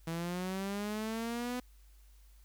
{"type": "linear sweep", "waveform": "sawtooth", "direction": "up", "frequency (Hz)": [162.7, 250.5], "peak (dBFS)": -31, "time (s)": [0.07, 1.6], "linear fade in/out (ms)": 5, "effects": ["added 50 Hz sine -56 dBFS peak until 2.44 s", "white hiss -69 dBFS RMS until 2.44 s"]}